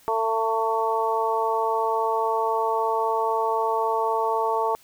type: harmonic tone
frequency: 223.8 Hz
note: A3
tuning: 30 cents sharp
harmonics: 2 / 3 / 4 / 5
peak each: -26 / -29 / -24 / -28 dBFS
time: 0.08-4.75 s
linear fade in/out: 0 ms
effects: white hiss -55 dBFS RMS until 4.83 s